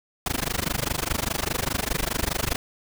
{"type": "noise with amplitude modulation", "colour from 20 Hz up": "pink", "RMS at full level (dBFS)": -23, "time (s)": [0.26, 2.56], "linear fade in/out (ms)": 2, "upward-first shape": "sine", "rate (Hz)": 24.9, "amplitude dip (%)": 100, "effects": []}